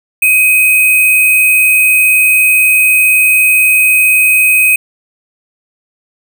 sine tone with sample-and-hold, 2514 Hz, D#7, 17 cents sharp, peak -5 dBFS, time 0.22-4.76 s, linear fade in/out 5 ms, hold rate 11025 Hz, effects none

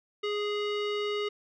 square tone with low-pass filter, 415.2 Hz, G#4, in tune, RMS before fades -31 dBFS, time 0.23-1.29 s, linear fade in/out 10 ms, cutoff 3300 Hz, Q 2.7, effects none

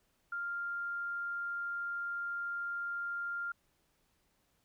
sine tone, 1396.9 Hz, F6, in tune, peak -35 dBFS, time 0.32-3.52 s, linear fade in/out 5 ms, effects pink hiss -75 dBFS RMS until 4.64 s

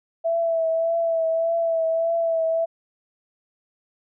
sine tone with vibrato, 660 Hz, E5, 2 cents sharp, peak -19 dBFS, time 0.24-2.66 s, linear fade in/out 20 ms, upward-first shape triangle, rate 1.7 Hz, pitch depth 33 cents each way, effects none

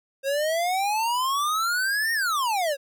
square exponential two-way sweep, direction up then down, 534 to 1864.7 to 534 Hz, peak -23 dBFS, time 0.23-2.77 s, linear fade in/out 50 ms, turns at 2.13 s, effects none

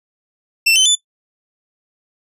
25% pulse tone with pitch steps, 2682 / 3063 / 3498 Hz, E7 / G7 / A7, +29 / -41 / -11 cents, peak -6 dBFS, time 0.66-0.954 s, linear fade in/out 10 ms, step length 98 ms, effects noise-tail reverb RT60 0.1 s tail -18 dB re dry + resampled to 32000 Hz

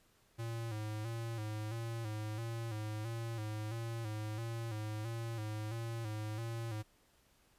square tone with vibrato, 111.2 Hz, A2, 19 cents sharp, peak -39 dBFS, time 0.38-6.83 s, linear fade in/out 20 ms, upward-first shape square, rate 1.5 Hz, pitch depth 62 cents each way, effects pink hiss -70 dBFS RMS until 7.58 s + resampled to 32000 Hz

